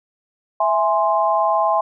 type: chord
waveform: sine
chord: E augmented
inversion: none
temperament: equal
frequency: 659.3 / 830.6 / 1046.5 Hz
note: E5 / G#5 / B#5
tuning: 0 / 0 / 0 cents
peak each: -19 dBFS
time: 0.6-1.81 s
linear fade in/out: 5 ms
effects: none